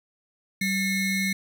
square ring-modulated tone, 987.8 Hz, B5, in tune, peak -21 dBFS, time 0.61-1.33 s, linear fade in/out 5 ms, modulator 1180 Hz, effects none

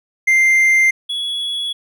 triangle tone pair in turn, 2093 / 3373 Hz, C7 / G#7, 0 / +26 cents, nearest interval minor sixth, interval 826 cents, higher second, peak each -8 / -18 dBFS, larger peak first, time 0.27-0.91 / 1.09-1.73 s, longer neither, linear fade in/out 10 ms, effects none

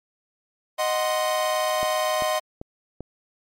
45% pulse chord, C diminished, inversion first, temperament equal, 622.3 / 740 / 1046.5 Hz, Eb5 / Gb5 / C6, 0 / 0 / 0 cents, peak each -24 / -28 / -27 dBFS, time 0.78-2.4 s, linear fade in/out 20 ms
click train, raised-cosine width 2 ms, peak -21 dBFS, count 4, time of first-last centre 1.83-3.006 s, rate 2.55 Hz
effects MP3 64 kbps

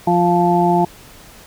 harmonic tone, 174.61 Hz, F3, in tune, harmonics 1 / 2 / 4 / 5, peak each -17 / -17 / -17 / -17 dBFS, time 0.07-0.85 s, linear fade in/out 5 ms, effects pink hiss -42 dBFS RMS until 1.46 s

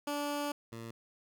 15% pulse tone pair in turn, 290.2 / 114.73 Hz, D4 / A#2, -21 / -27 cents, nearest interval octave + major third, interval 1606 cents, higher first, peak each -27 / -36 dBFS, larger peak first, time 0.07-0.52 / 0.72-0.91 s, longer first, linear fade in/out 5 ms, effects none

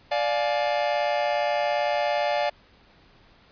45% pulse chord, D diminished, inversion none, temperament just, 587.3 / 704.8 / 845.8 Hz, D5 / F5 / Ab5, 0 / +16 / +31 cents, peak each -25 / -27 / -29 dBFS, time 0.11-2.5 s, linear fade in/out 10 ms, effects pink hiss -56 dBFS RMS until 3.51 s + resampled to 11025 Hz

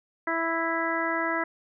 harmonic tone, 330 Hz, E4, 2 cents sharp, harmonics 1 / 2 / 3 / 4 / 5 / 6, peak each -32 / -32 / -32 / -32 / -32 / -32 dBFS, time 0.27-1.44 s, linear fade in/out 5 ms, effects none

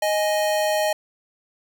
square tone pair together, 622.3 / 832.1 Hz, D#5 / G#5, 0 / +3 cents, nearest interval perfect fourth, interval 503 cents, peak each -21 / -26 dBFS, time 0.02-0.93 s, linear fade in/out 5 ms, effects none

